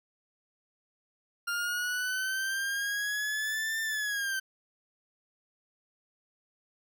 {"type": "linear two-way sweep", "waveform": "40% pulse", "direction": "up then down", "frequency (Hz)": [1396.9, 1793, 1542], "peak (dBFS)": -29, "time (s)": [1.47, 4.4], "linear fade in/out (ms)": 10, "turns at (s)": 3.81, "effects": []}